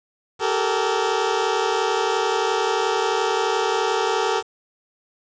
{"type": "tone cluster", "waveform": "20% pulse", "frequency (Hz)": [384.8, 430.4, 461.9], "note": ["G4", "A4", "A#4"], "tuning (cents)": [-32, -38, -16], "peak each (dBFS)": -19, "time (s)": [0.39, 4.43], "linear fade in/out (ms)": 50, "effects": ["resampled to 16000 Hz", "7-bit"]}